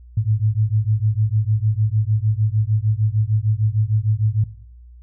sine beating tone pair, 104.8 / 111.4 Hz, G#2 / A2, +16 / +22 cents, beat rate 6.6 Hz, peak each -19 dBFS, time 0.17-4.44 s, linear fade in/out 5 ms, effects noise-tail reverb RT60 0.7 s tail -19 dB re dry + added 60 Hz sine -40 dBFS peak until 5.02 s

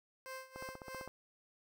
15% pulse tone with tremolo, 523.3 Hz, C5, in tune, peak -37 dBFS, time 0.26-1.08 s, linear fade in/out 0 ms, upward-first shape sine, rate 3.2 Hz, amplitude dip 85%
click train, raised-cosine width 1 ms, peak -32 dBFS, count 9, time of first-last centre 0.56-1.076 s, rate 15.5 Hz
effects none

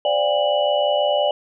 sine tone cluster, 521 / 587 / 717 / 806 / 2950 Hz, C5 / D5 / F5 / G5 / F#7, -7 / -1 / +45 / +48 / -6 cents, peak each -27 / -18 / -26 / -24 / -26 dBFS, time 0.05-1.31 s, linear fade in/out 2 ms, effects none

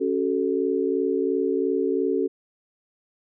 sine chord, F# minor, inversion second, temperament equal with one note detuned, 277.2 / 377.1 / 440 Hz, C#4 / F#4 / A4, 0 / +33 / 0 cents, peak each -26 / -24 / -25 dBFS, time 0-2.28 s, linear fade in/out 20 ms, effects none

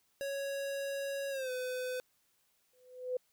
square tone with pitch glide, 554.4 to 505.5 Hz, C#5 to B4, 0 to +40 cents, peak -36 dBFS, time 0.21-2 s, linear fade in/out 0 ms, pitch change -160 cents, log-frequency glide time 1.3-1.51 s
sine tone with exponential growth, 504 Hz, B4, 35 cents sharp, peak -29 dBFS, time 2.73-3.17 s, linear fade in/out 5 ms, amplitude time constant 94 ms
effects white hiss -74 dBFS RMS until 3.32 s

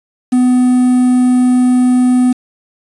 triangle tone with quantisation, 250.4 Hz, B3, 24 cents sharp, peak -5 dBFS, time 0.32-2.33 s, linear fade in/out 10 ms, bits 5, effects resampled to 24000 Hz

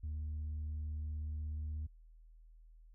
sine tone with tanh clipping, 76.4 Hz, D#2, 31 cents flat, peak -38 dBFS, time 0.03-1.87 s, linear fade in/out 10 ms, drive 1 dB, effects added 40 Hz sine -56 dBFS peak until 2.94 s

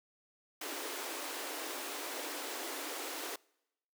pink high-pass noise, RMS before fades -41 dBFS, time 0.61-3.36 s, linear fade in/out 5 ms, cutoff 270 Hz, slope 96 dB/octave, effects noise-tail reverb RT60 0.9 s tail -26 dB re dry

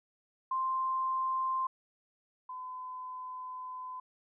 sine tone pair in turn, 1046.5 / 1016.1 Hz, C6 / B5, 0 / +49 cents, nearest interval minor second, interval 51 cents, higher first, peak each -29 / -39 dBFS, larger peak first, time 0.51-1.67 / 2.49-4 s, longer second, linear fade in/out 5 ms, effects none

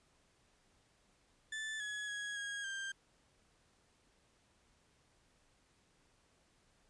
35% pulse tone with pitch steps, 1754 / 1685 / 1663 / 1640 / 1584 Hz, A6 / G#6 / G#6 / G#6 / G6, -6 / +25 / +2 / -22 / +18 cents, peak -38 dBFS, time 1.52-2.92 s, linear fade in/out 5 ms, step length 280 ms, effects pink hiss -72 dBFS RMS until 6.89 s + resampled to 22050 Hz

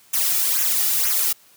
blue noise with flanger, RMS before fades -20 dBFS, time 0.13-1.33 s, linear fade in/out 10 ms, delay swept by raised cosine 0.22 to 1.92 ms, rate 2.1 Hz, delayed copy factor -0.7, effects white hiss -53 dBFS RMS until 1.56 s + high-pass 80 Hz 12 dB/octave

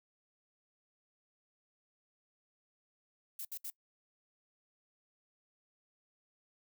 violet noise bursts, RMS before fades -42 dBFS, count 3, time 3.39-3.702 s, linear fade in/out 5 ms, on 60 ms, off 66 ms, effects noise-tail reverb RT60 0.1 s tail -22 dB re dry

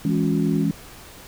sine chord, C# minor, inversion first, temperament equal, 164.81 / 207.7 / 277.2 Hz, E3 / G#3 / C#4, 0 / 0 / 0 cents, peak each -22 / -23 / -23 dBFS, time 0.05-0.71 s, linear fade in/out 2 ms
sine tone, 359.4 Hz, F4, 50 cents sharp, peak -28 dBFS, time 0.08-0.66 s, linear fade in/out 50 ms
effects pink hiss -43 dBFS RMS until 1.27 s

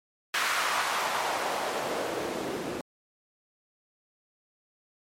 white noise with band-pass filter sweep, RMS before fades -30 dBFS, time 0.34-2.81 s, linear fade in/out 2 ms, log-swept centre 1500 to 290 Hz, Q 1.5, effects MP3 64 kbps

